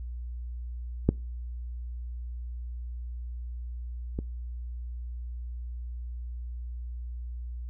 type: clicks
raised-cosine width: 3 ms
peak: -7 / -19 dBFS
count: 2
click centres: 1.09 / 4.189 s
effects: noise-tail reverb RT60 0.3 s tail -25 dB re dry + added 60 Hz sine -34 dBFS peak until 7.69 s